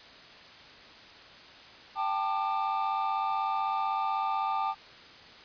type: chord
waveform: triangle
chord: G suspended second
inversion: none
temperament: equal with one note detuned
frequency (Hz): 784 / 880 / 1197.3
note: G5 / A5 / D6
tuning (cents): 0 / 0 / +33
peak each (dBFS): -30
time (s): 1.95-4.75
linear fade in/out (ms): 50
effects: white hiss -50 dBFS RMS until 5.44 s + resampled to 11025 Hz